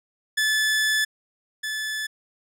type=tone pair in turn; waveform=sawtooth; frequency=1735 / 1735 Hz; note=A6 / A6; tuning=-25 / -25 cents; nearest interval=unison; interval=0 cents; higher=neither; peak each=-16 / -23 dBFS; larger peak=first; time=0.37-1.05 / 1.63-2.07 s; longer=first; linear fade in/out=10 ms; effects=low-pass 12000 Hz 12 dB/octave